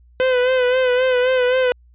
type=tone with vibrato; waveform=45% pulse; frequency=506 Hz; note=B4; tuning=42 cents sharp; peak=-14 dBFS; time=0.2-1.72 s; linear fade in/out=0 ms; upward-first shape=sine; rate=3.8 Hz; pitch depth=45 cents each way; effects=added 60 Hz sine -47 dBFS peak until 1.94 s + resampled to 8000 Hz